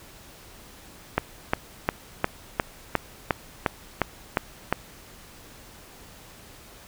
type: click train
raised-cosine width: 0.5 ms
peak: -5 dBFS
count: 11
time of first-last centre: 1.18-4.726 s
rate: 2.82 Hz
effects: pink hiss -48 dBFS RMS until 6.87 s